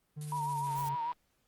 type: tone with pitch glide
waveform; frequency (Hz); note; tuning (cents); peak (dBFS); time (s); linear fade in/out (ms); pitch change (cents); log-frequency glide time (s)
triangle; 150 to 139.95; D3 to C#3; +37 to +17; -36; 0.16-0.96; 20; -120; 0.31-0.72
type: noise with tremolo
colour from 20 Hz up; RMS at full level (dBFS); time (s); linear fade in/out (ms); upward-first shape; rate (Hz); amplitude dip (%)
blue; -44; 0.21-0.89; 2; triangle; 14; 50
type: tone with vibrato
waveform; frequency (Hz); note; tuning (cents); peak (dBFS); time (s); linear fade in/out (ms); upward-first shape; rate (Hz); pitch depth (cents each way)
sine; 946; A#5; +25; -32; 0.32-1.12; 2; triangle; 6.7; 69
type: click train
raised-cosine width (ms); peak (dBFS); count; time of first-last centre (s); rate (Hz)
0.3; -37; 73; 0.67-1.129; 157
effects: pink hiss -75 dBFS RMS until 1.47 s + Opus 32 kbps